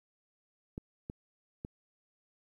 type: clicks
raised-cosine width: 3 ms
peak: -26 dBFS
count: 3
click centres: 0.779 / 1.099 / 1.649 s
effects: 11-bit